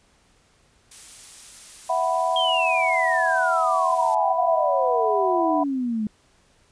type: noise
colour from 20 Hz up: blue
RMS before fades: -40 dBFS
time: 0.91-4.15 s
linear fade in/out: 5 ms
type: chord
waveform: sine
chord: E suspended second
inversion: none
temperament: just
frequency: 659.3 / 741.7 / 988.9 Hz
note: E5 / F#5 / B5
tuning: 0 / +4 / +2 cents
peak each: -24 dBFS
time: 1.89-5.64 s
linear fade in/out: 10 ms
type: exponential sweep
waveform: sine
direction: down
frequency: 3251 to 208.3 Hz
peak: -22 dBFS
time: 2.36-6.07 s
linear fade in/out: 2 ms
effects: pink hiss -60 dBFS RMS until 6.71 s + resampled to 22050 Hz